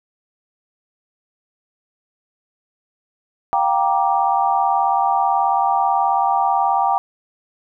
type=chord; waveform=sine; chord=G minor seventh; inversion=third; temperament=just; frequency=705.6 / 784 / 940.8 / 1176 Hz; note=F5 / G5 / Bb5 / D6; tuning=+18 / 0 / +16 / +2 cents; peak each=-23 / -17 / -20 / -23 dBFS; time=3.53-6.98 s; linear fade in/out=0 ms; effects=none